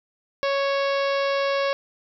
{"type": "harmonic tone with a mistuned harmonic", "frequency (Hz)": 554.4, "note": "C#5", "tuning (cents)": 0, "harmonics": [1, 2, 3, 4, 5, 6, 7, 8, 9, 10], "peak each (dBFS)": [-22, -28, -32, -34, -36, -38, -39, -40, -41, -42], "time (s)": [0.43, 1.73], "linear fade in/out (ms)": 0, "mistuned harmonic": 5, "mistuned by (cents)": -17, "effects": []}